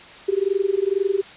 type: tone with amplitude modulation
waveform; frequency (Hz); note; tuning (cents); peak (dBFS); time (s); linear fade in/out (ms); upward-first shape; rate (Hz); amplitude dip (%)
sine; 392; G4; 0; -14; 0.28-1.22; 10; sine; 22.1; 95
effects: white hiss -42 dBFS RMS until 1.36 s + resampled to 8000 Hz